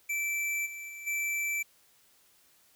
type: tone with level steps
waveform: square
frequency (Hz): 2329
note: D7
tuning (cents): -15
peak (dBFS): -30 / -40 / -42 / -30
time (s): 0.09-1.63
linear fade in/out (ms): 10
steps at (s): 0.65 / 0.88 / 1.06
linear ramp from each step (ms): 20
effects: white hiss -64 dBFS RMS until 2.75 s